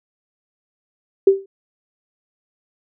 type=tone with exponential decay; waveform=sine; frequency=389.9 Hz; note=G4; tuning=9 cents flat; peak=-4 dBFS; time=1.27-1.46 s; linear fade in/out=5 ms; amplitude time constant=40 ms; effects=none